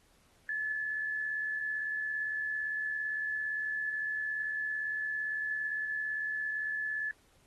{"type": "tone with amplitude modulation", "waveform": "sine", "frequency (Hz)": 1726, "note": "A6", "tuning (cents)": -34, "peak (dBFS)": -30, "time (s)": [0.49, 7.11], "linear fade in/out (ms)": 2, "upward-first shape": "sine", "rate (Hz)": 77.7, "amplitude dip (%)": 40, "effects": ["pink hiss -67 dBFS RMS until 7.46 s", "AAC 32 kbps"]}